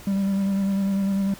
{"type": "tone with vibrato", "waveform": "triangle", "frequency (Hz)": 196, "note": "G3", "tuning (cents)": 0, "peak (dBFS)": -18, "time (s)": [0.07, 1.34], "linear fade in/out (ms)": 2, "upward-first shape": "square", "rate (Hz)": 10, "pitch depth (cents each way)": 18, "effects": ["pink hiss -44 dBFS RMS until 1.39 s"]}